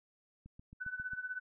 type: click train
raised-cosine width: 5 ms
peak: -40 dBFS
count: 6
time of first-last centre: 0.46-1.134 s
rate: 7.42 Hz
type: tone with tremolo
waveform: sine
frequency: 1500 Hz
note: F#6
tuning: 23 cents sharp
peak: -34 dBFS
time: 0.8-1.4 s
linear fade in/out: 20 ms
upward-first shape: triangle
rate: 16 Hz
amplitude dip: 90%
effects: none